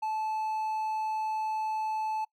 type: tone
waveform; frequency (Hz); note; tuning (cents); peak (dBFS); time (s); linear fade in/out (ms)
triangle; 870; A5; -20; -27; 0.02-2.25; 10
effects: noise-tail reverb RT60 0.1 s tail -24 dB re dry